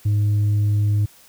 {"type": "tone with tanh clipping", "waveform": "sine", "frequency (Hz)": 103.83, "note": "G#2", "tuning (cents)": 0, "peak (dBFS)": -16, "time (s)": [0.05, 1.06], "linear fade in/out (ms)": 10, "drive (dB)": 2, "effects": ["white hiss -50 dBFS RMS until 1.28 s"]}